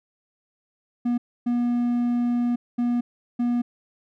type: tone bursts at uneven times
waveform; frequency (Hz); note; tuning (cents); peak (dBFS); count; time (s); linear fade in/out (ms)
triangle; 241; B3; -42; -18; 4; 1.05-1.18 / 1.46-2.56 / 2.78-3.01 / 3.39-3.62; 10
effects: none